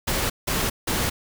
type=noise bursts; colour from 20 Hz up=pink; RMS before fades=-24 dBFS; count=3; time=0.07-1.1 s; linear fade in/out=10 ms; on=230 ms; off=170 ms; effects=none

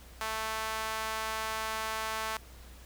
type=tone with high-pass filter; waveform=sawtooth; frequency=220 Hz; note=A3; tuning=in tune; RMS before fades=-35 dBFS; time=0.21-2.37 s; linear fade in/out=0 ms; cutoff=1000 Hz; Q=1.4; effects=added 60 Hz sine -50 dBFS peak until 2.85 s + pink hiss -55 dBFS RMS until 2.85 s

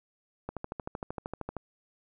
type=click train; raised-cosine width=1 ms; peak=-21 dBFS; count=15; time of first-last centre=0.49-1.567 s; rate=13 Hz; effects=none

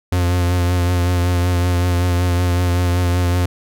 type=tone with vibrato; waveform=45% pulse; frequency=88.6 Hz; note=F2; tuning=25 cents sharp; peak=-14 dBFS; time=0.12-3.46 s; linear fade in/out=5 ms; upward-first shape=triangle; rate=5.3 Hz; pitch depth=32 cents each way; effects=none

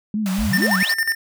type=tone with vibrato; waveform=sine; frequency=201.2 Hz; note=G3; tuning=45 cents sharp; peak=-19 dBFS; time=0.14-0.83 s; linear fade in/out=2 ms; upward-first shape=sine; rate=4.3 Hz; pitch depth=140 cents each way
type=high-pass noise; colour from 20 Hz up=pink; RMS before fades=-32 dBFS; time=0.26-0.93 s; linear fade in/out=0 ms; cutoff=550 Hz; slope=96 dB/octave
type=exponential sweep; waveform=sine; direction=up; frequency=37.34 to 5920 Hz; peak=-22 dBFS; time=0.38-0.93 s; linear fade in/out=10 ms
type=tone with tremolo; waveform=square; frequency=1803 Hz; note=A6; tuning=42 cents sharp; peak=-17 dBFS; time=0.53-1.15 s; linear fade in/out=5 ms; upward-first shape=square; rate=11 Hz; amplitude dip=70%
effects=none

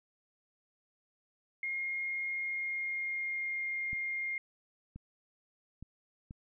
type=tone with pitch glide; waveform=sine; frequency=2138 to 2122 Hz; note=C7 to C7; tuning=+37 to +24 cents; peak=-33 dBFS; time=1.63-4.38 s; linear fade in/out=2 ms; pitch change=-13 cents; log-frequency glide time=2.32-3.68 s
type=clicks; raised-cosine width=5 ms; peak=-33 dBFS; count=4; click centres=3.931 / 4.96 / 5.826 / 6.309 s
effects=none

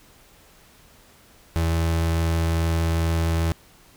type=tone; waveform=35% pulse; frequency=82.41 Hz; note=E2; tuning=in tune; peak=-18 dBFS; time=1.56-3.52 s; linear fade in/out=0 ms; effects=pink hiss -53 dBFS RMS until 3.96 s

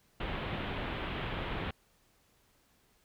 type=low-pass noise; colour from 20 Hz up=pink; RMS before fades=-37 dBFS; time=0.2-1.71 s; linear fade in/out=5 ms; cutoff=3500 Hz; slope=48 dB/octave; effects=pink hiss -69 dBFS RMS until 3.04 s

